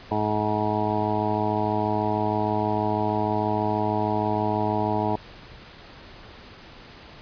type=harmonic tone; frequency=106.3 Hz; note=G#2; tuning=41 cents sharp; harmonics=1 / 2 / 3 / 4 / 6 / 7 / 8 / 9; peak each=-30 / -30 / -30 / -30 / -30 / -30 / -30 / -30 dBFS; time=0.11-5.16 s; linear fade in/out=5 ms; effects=pink hiss -45 dBFS RMS until 7.21 s + resampled to 11025 Hz